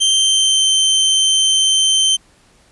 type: tone with pitch glide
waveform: sawtooth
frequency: 3136 to 3109 Hz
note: G7 to G7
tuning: 0 to -15 cents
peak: -8 dBFS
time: 0-2.17 s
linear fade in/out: 20 ms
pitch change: -15 cents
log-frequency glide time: 0.1-0.66 s
effects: pink hiss -52 dBFS RMS until 2.71 s + resampled to 24000 Hz